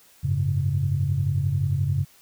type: chord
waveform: sine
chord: F# suspended second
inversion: none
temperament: equal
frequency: 92.5 / 103.83 / 138.59 Hz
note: F#2 / G#2 / C#3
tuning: 0 / 0 / 0 cents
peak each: -25 / -26 / -23 dBFS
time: 0.23-2.05 s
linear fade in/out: 20 ms
effects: tanh soft clip ceiling -11 dBFS + white hiss -55 dBFS RMS until 2.21 s